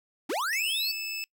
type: linear sweep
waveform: square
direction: up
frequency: 222.4 to 4659 Hz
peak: -28 dBFS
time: 0.29-0.92 s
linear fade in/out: 10 ms
type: tone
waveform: 25% pulse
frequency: 2619 Hz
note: E7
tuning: 12 cents flat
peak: -28 dBFS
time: 0.53-1.24 s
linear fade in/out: 0 ms
effects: noise-tail reverb RT60 0.1 s tail -25 dB re dry